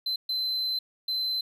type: tone bursts at uneven times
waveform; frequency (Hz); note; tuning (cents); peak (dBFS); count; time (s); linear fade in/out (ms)
triangle; 4065; B7; +49; -25; 3; 0.06-0.16 / 0.29-0.79 / 1.08-1.41; 5
effects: none

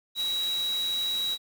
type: tone in noise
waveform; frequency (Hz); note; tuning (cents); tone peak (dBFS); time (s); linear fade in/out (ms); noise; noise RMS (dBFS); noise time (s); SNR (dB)
sine; 3869; B7; -36; -26; 0.15-1.38; 50; white; -40; 0.15-1.38; +11
effects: none

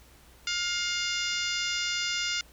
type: harmonic tone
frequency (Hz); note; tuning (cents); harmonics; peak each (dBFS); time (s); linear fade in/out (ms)
707; F5; +21; 2 / 3 / 4 / 5 / 6 / 7 / 8 / 9 / 10; -35 / -34 / -34 / -36 / -41 / -35 / -40 / -42 / -42; 0.47-2.41; 2
effects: added 60 Hz sine -57 dBFS peak until 2.52 s + pink hiss -57 dBFS RMS until 2.52 s

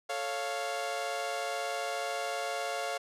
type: chord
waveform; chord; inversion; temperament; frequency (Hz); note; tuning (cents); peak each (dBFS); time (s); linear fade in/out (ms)
sawtooth; A augmented; none; equal; 440 / 554.4 / 698.5; A4 / C#5 / E#5; 0 / 0 / 0; -37 / -33 / -31; 0.09-2.98; 10
effects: low-pass 10000 Hz 12 dB/octave

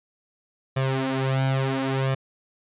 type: tone with flanger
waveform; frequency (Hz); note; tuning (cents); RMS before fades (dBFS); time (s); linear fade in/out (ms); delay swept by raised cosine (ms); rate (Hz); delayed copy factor
sawtooth; 133.4; C3; +34; -24; 0.76-2.15; 10; 1.7 to 6.2; 0.73; +0.8
effects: resampled to 8000 Hz

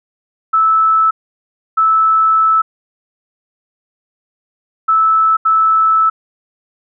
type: tone bursts at uneven times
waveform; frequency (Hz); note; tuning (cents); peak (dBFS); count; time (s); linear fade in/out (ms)
sine; 1310; E6; -11; -8; 4; 0.53-1.11 / 1.77-2.62 / 4.88-5.37 / 5.45-6.1; 10
effects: none

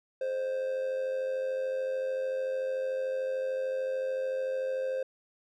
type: tone with amplitude modulation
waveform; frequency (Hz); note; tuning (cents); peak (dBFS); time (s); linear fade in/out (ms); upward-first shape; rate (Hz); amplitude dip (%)
triangle; 523.3; C5; 0; -25; 0.21-5.03; 5; sine; 93.5; 50
effects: none

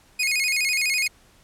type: tone with vibrato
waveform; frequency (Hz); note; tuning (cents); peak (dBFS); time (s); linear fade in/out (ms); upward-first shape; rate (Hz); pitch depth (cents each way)
sawtooth; 2322; D7; -20; -17; 0.19-1.08; 10; square; 12; 120
effects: pink hiss -56 dBFS RMS until 1.43 s + low-pass 12000 Hz 12 dB/octave

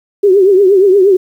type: tone with vibrato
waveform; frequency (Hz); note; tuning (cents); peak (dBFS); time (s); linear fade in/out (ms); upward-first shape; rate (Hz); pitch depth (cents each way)
sine; 387.5; G4; -20; -4; 0.23-1.17; 10; triangle; 8.5; 130
effects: 7-bit

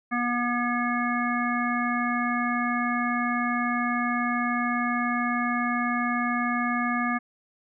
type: harmonic tone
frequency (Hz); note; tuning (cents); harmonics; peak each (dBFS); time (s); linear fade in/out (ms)
241.8; B3; -36; 1 / 3 / 5 / 7 / 9; -27 / -32 / -29 / -31 / -33; 0.11-7.19; 20
effects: none

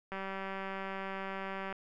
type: click train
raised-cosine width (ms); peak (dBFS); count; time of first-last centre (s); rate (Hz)
0.5; -25; 311; 0.12-1.726; 193
effects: none

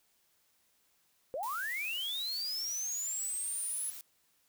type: linear sweep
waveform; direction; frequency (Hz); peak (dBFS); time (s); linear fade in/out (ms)
sine; up; 485.1 to 10390; -34; 1.34-3.9; 0
type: noise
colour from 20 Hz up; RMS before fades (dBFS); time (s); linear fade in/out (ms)
blue; -46; 1.43-4.01; 0
effects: white hiss -72 dBFS RMS until 4.48 s

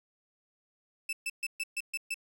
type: tone bursts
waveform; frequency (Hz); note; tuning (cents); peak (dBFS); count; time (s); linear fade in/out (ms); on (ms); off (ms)
40% pulse; 2637; E7; 0; -30; 7; 1.09-2.143; 5; 39; 130
effects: none

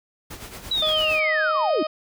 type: noise with tremolo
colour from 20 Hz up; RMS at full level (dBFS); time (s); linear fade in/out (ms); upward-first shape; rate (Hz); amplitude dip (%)
pink; -36; 0.3-1.2; 10; sine; 8.8; 60
type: linear sweep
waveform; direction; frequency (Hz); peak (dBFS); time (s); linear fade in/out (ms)
sine; down; 3951 to 261.6; -20; 0.71-1.83; 5
type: harmonic tone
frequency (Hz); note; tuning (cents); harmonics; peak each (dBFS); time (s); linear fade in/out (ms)
622.3; D#5; 0; 1 / 2 / 3 / 4 / 5 / 6 / 7 / 8; -24 / -30 / -45 / -40 / -39 / -45 / -44 / -42; 0.82-1.87; 5
effects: none

